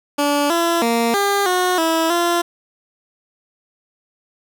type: tone with pitch steps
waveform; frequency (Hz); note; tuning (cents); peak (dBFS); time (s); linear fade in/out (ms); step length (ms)
15% pulse; 288.8 / 338.2 / 232.6 / 401.4 / 363.6 / 325.9 / 344.6; D4 / E4 / A#3 / G4 / F#4 / E4 / F4; -29 / +44 / -4 / +41 / -30 / -20 / -23; -9; 0.18-2.42; 10; 320
effects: none